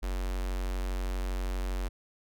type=tone with notch filter; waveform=square; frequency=46.25 Hz; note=F#1; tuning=in tune; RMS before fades=-32 dBFS; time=0.02-1.89 s; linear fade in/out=20 ms; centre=140 Hz; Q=1; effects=none

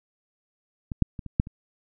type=clicks; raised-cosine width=5 ms; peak=-19 / -6 / -22 / -24 / -7 / -26 dBFS; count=6; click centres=0.918 / 1.023 / 1.192 / 1.263 / 1.399 / 1.471 s; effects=none

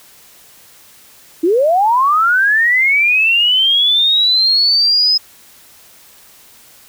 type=linear sweep; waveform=sine; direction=up; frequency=309.3 to 5110 Hz; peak=-9 dBFS; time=1.43-5.18 s; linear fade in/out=10 ms; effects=white hiss -44 dBFS RMS until 6.88 s

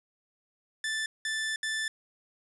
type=tone bursts at uneven times; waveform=sawtooth; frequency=1760 Hz; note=A6; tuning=in tune; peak=-26 dBFS; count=3; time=0.84-1.06 / 1.25-1.56 / 1.63-1.88 s; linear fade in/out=2 ms; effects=resampled to 24000 Hz + 10-bit

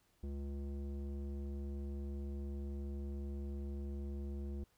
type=tone with low-pass filter; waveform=square; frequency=70 Hz; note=C#2; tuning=18 cents sharp; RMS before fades=-42 dBFS; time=0.23-4.64 s; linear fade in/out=5 ms; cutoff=350 Hz; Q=1.4; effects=pink hiss -74 dBFS RMS until 4.77 s

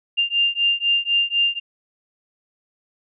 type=beating tone pair; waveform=sine; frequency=2794 / 2798 Hz; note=F7 / F7; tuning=0 / +3 cents; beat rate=4 Hz; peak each=-20 dBFS; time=0.17-1.6 s; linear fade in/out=20 ms; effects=none

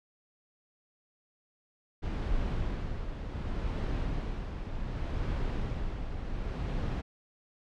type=noise with tremolo; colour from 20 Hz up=brown; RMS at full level=-31 dBFS; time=2.02-7.02 s; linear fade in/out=20 ms; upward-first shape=sine; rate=0.67 Hz; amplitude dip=50%; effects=low-pass 4000 Hz 12 dB/octave

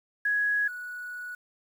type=tone pair in turn; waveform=sine; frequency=1669 / 1469.1 Hz; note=G#6 / F#6; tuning=+8 / -13 cents; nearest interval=major second; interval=221 cents; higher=first; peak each=-23 / -35 dBFS; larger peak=first; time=0.25-0.68 / 0.68-1.35 s; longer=second; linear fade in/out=5 ms; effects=9-bit

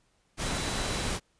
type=tone in noise; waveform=sine; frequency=3951 Hz; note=B7; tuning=in tune; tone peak=-42 dBFS; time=0.43-1.13 s; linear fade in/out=50 ms; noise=pink; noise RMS=-31 dBFS; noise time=0.37-1.2 s; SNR=-14 dB; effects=pink hiss -70 dBFS RMS until 1.39 s + resampled to 22050 Hz

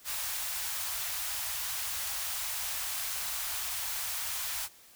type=band-stop noise; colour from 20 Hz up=white; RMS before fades=-35 dBFS; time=0.04-4.69 s; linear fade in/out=50 ms; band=100 to 700 Hz; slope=24 dB/octave; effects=white hiss -57 dBFS RMS until 4.95 s

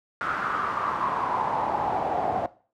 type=noise with band-pass filter sweep; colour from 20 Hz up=brown; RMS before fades=-27 dBFS; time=0.21-2.46 s; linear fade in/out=0 ms; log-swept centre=1400 to 690 Hz; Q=5.5; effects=noise-tail reverb RT60 0.4 s tail -18 dB re dry + high-pass 80 Hz 12 dB/octave

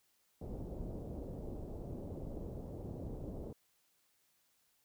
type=low-pass noise; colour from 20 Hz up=pink; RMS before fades=-44 dBFS; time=0.41-3.53 s; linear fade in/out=5 ms; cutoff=590 Hz; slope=24 dB/octave; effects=white hiss -75 dBFS RMS until 4.84 s

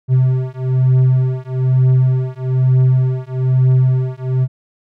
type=beating tone pair; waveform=triangle; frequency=128.5 / 129.6 Hz; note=C3 / C3; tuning=-31 / -16 cents; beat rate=1.1 Hz; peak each=-12 dBFS; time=0.08-4.48 s; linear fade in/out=50 ms; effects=none

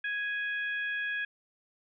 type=harmonic tone; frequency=830.6 Hz; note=G#5; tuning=in tune; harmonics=2 / 3 / 4; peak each=-31 / -39 / -45 dBFS; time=0.04-1.25 s; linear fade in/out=5 ms; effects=none

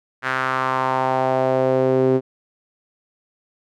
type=tone with band-pass filter sweep; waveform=sawtooth; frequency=130.7 Hz; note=C3; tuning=1 cent flat; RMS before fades=-19 dBFS; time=0.22-2.21 s; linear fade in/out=50 ms; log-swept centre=1600 to 360 Hz; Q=2.8; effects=none

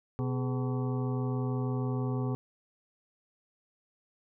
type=harmonic tone with a mistuned harmonic; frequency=126.3 Hz; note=B2; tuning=39 cents sharp; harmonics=1 / 2 / 3 / 4 / 6 / 7 / 8 / 9; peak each=-30 / -35 / -38 / -44 / -46 / -48 / -52 / -47 dBFS; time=0.19-2.35 s; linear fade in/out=0 ms; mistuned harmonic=3; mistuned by=+150 cents; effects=none

